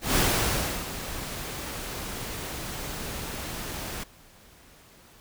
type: noise with ADSR envelope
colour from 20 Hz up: pink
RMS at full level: -22 dBFS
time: 0.01-4.04 s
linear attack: 150 ms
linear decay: 690 ms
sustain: -13 dB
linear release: 11 ms
effects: pink hiss -54 dBFS RMS until 5.2 s